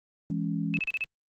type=chord; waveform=sine; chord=C# minor; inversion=first; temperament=just; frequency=166.31 / 207.9 / 277.2 Hz; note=E3 / G#3 / C#4; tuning=+16 / +2 / 0 cents; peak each=-30 / -32 / -33 dBFS; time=0.3-0.79 s; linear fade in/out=2 ms
type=tone bursts; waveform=sine; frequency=2603 Hz; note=E7; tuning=22 cents flat; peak=-26 dBFS; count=5; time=0.74-1.039 s; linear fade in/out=0 ms; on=31 ms; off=36 ms
effects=Opus 24 kbps